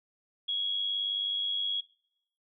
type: tone with amplitude modulation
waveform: sine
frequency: 3322 Hz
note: G#7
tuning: in tune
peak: -26 dBFS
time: 0.48-1.81 s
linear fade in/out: 10 ms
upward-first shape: sine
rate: 98.9 Hz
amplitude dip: 50%
effects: noise-tail reverb RT60 0.8 s tail -23 dB re dry